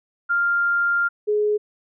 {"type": "tone pair in turn", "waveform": "sine", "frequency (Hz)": [1396.9, 419.9], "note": ["F6", "G#4"], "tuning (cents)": [0, 19], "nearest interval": "octave + major sixth", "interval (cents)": 2081, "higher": "first", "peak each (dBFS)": -17, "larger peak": "neither", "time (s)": [[0.29, 1.09], [1.27, 1.58]], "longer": "first", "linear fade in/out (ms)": 20, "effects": []}